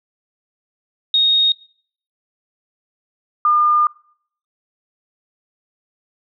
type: tone pair in turn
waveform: sine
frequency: 3729 / 1207.6 Hz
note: A#7 / D6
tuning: 0 / +48 cents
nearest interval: octave + minor sixth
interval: 1952 cents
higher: first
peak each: -11 dBFS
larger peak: neither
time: 1.14-1.52 / 3.45-3.87 s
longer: second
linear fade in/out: 2 ms
effects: noise-tail reverb RT60 0.6 s tail -25 dB re dry